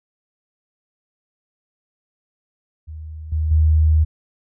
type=tone with level steps; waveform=sine; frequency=78.1 Hz; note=D#2; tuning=7 cents sharp; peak=-30 / -17 / -11 dBFS; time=2.87-4.05 s; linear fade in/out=20 ms; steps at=3.32 / 3.51 s; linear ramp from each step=5 ms; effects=none